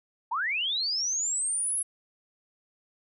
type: linear sweep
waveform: sine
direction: up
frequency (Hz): 845 to 10940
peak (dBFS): -26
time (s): 0.31-1.83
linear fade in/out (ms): 10
effects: none